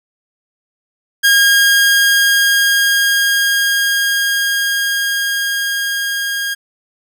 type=tone with level ramp; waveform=sawtooth; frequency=1624 Hz; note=G#6; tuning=39 cents flat; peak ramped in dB=-4 to -14 dBFS; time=1.23-6.55 s; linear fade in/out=20 ms; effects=none